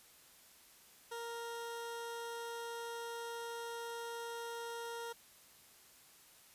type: tone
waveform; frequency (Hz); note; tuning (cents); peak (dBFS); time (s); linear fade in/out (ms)
20% pulse; 466.2; A#4; 0; -37; 1.11-5.13; 10
effects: white hiss -62 dBFS RMS until 6.54 s + resampled to 32000 Hz